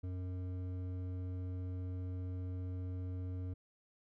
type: tone with hard clipping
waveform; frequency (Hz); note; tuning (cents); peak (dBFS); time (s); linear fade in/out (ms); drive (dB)
sine; 91.5; F#2; -19; -40; 0.03-3.54; 10; 10
effects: none